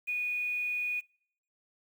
sine tone with quantisation, 2466 Hz, D#7, 16 cents flat, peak -29 dBFS, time 0.07-1.01 s, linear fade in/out 20 ms, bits 9, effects noise-tail reverb RT60 0.6 s tail -25 dB re dry

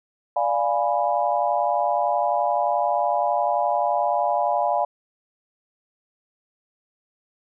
sine chord, D diminished seventh, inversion none, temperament equal, 587.3 / 698.5 / 830.6 / 987.8 Hz, D5 / F5 / Ab5 / Cb6, 0 / 0 / 0 / 0 cents, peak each -25 / -23 / -24 / -27 dBFS, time 0.36-4.85 s, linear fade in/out 5 ms, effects none

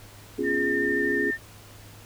sine chord, C# dominant seventh, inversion third, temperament equal, 246.9 / 277.2 / 349.2 / 415.3 Hz, B3 / C#4 / E#4 / G#4, 0 / 0 / 0 / 0 cents, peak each -34 / -29 / -30 / -28 dBFS, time 0.38-1.31 s, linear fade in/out 10 ms
sine tone with vibrato, 1809 Hz, A6, 48 cents sharp, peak -25 dBFS, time 0.43-1.38 s, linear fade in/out 50 ms, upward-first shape sine, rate 13 Hz, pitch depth 15 cents each way
effects added 103 Hz sine -49 dBFS peak until 2.05 s + pink hiss -49 dBFS RMS until 2.05 s

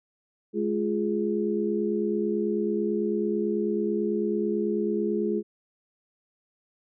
sine tone cluster, 210.4 / 347.7 / 416.8 Hz, G#3 / F4 / G#4, +23 / -8 / +6 cents, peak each -28 dBFS, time 0.53-5.43 s, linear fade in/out 50 ms, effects none

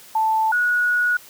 sine tone pair in turn, 880 / 1458.8 Hz, A5 / F#6, 0 / -25 cents, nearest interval major sixth, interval 875 cents, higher second, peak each -16 dBFS, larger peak neither, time 0.15-0.52 / 0.52-1.17 s, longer second, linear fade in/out 5 ms, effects white hiss -45 dBFS RMS until 1.29 s + high-pass 80 Hz 12 dB/octave

